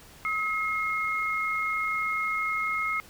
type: tone pair together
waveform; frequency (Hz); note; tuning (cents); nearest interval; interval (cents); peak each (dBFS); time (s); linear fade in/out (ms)
sine; 1279.6 / 2152; D#6 / C7; +48 / +48; major sixth; 900; -29 / -28; 0.25-3; 0
effects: pink hiss -51 dBFS RMS until 3.09 s